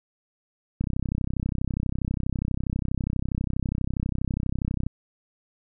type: click train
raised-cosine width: 5 ms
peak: -14 dBFS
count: 132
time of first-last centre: 0.81-4.866 s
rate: 32.3 Hz
effects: none